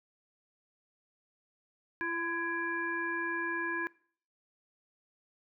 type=harmonic tone with a mistuned harmonic; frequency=338.3 Hz; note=E4; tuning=45 cents sharp; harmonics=1 / 3 / 5 / 7; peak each=-38 / -39 / -33 / -44 dBFS; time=2.01-3.87 s; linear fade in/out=0 ms; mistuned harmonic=5; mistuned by=-31 cents; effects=noise-tail reverb RT60 0.5 s tail -22 dB re dry